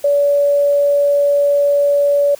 sine tone, 572 Hz, D5, 46 cents flat, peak -10 dBFS, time 0.04-2.35 s, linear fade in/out 5 ms, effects white hiss -42 dBFS RMS until 2.39 s

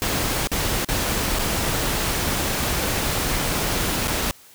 pink noise with dropouts, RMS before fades -23 dBFS, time 0.02-4.31 s, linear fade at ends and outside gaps 0 ms, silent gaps 0.472-0.517 / 0.847-0.888 / 1.388-1.393 / 4.074-4.08 s, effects white hiss -49 dBFS RMS until 4.54 s

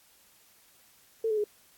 sine tone with pitch steps, 448 / 430.2 / 417.4 Hz, A4 / A4 / G#4, +31 / -39 / +9 cents, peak -25 dBFS, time 1.24-1.441 s, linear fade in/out 5 ms, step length 67 ms, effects white hiss -61 dBFS RMS until 1.77 s + AAC 64 kbps

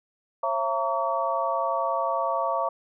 sine tone cluster, 541 / 672 / 922 / 1136 Hz, C#5 / E5 / A#5 / C#6, -42 / +33 / -19 / +42 cents, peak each -30 / -28 / -29 / -28 dBFS, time 0.43-2.69 s, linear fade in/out 5 ms, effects none

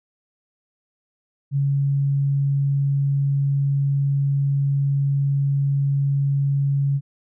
sine tone, 139.6 Hz, C#3, 13 cents sharp, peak -17 dBFS, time 1.51-7.01 s, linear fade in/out 50 ms, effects none

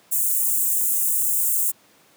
white high-pass noise, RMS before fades -21 dBFS, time 0.11-1.72 s, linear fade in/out 20 ms, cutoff 7300 Hz, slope 48 dB/octave, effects pink hiss -55 dBFS RMS until 2.16 s + high-pass 200 Hz 12 dB/octave

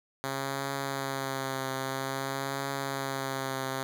5% pulse tone with vibrato, 135.4 Hz, C#3, 40 cents flat, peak -20 dBFS, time 0.24-3.83 s, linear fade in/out 0 ms, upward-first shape triangle, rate 0.51 Hz, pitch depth 34 cents each way, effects none

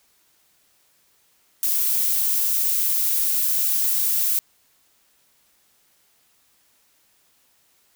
violet noise, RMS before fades -21 dBFS, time 1.63-4.39 s, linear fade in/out 0 ms, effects white hiss -62 dBFS RMS until 7.95 s

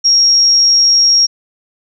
sine tone, 5588 Hz, F8, in tune, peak -6 dBFS, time 0.04-1.27 s, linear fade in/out 20 ms, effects none

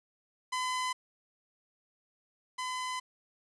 sawtooth tone pair in turn, 1014 / 1014 Hz, B5 / B5, +45 / +45 cents, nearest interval unison, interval 0 cents, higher neither, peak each -27 / -30 dBFS, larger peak first, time 0.52-0.93 / 2.58-3 s, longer second, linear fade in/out 10 ms, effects resampled to 22050 Hz + 10-bit

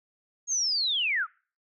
sine linear sweep, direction down, 6645 to 1175 Hz, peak -24 dBFS, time 0.47-1.27 s, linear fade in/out 50 ms, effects noise-tail reverb RT60 0.4 s tail -25 dB re dry

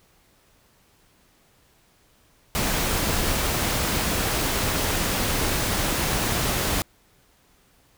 pink noise, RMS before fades -24 dBFS, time 2.55-6.82 s, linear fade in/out 0 ms, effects pink hiss -60 dBFS RMS until 7.97 s

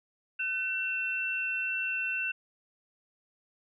sine tone pair together, 1514.8 / 2699 Hz, F#6 / E7, +40 / +40 cents, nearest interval minor seventh, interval 1000 cents, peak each -35 / -30 dBFS, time 0.39-2.32 s, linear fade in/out 10 ms, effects none

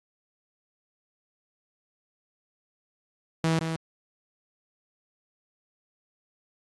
sawtooth tone with echo, 162.4 Hz, E3, 26 cents flat, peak -18 dBFS, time 3.44-3.59 s, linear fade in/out 0 ms, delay 170 ms, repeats 1, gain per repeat -6 dB, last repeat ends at 3.76 s, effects low-pass 9000 Hz 12 dB/octave + AAC 32 kbps

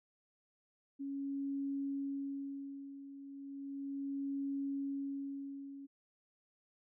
sine tone with tremolo, 277.2 Hz, C#4, in tune, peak -35 dBFS, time 0.99-5.87 s, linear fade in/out 20 ms, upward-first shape sine, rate 0.35 Hz, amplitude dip 75%, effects none

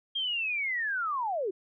sine linear sweep, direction down, 3238 to 349.2 Hz, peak -28 dBFS, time 0.15-1.51 s, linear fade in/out 10 ms, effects none

